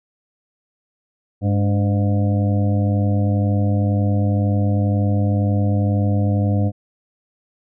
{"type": "harmonic tone with a mistuned harmonic", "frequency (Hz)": 102, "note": "G#2", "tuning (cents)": -31, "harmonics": [1, 2, 3, 5, 6, 7], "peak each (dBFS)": [-16, -22, -26, -30, -32, -33], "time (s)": [1.41, 6.72], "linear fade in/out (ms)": 50, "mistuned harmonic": 3, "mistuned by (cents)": -73, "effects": []}